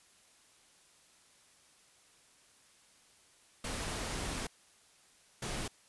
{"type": "noise bursts at uneven times", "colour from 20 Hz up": "pink", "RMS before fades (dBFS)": -38, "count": 2, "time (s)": [[3.64, 4.47], [5.42, 5.68]], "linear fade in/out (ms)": 5, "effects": ["white hiss -64 dBFS RMS until 5.88 s", "resampled to 24000 Hz"]}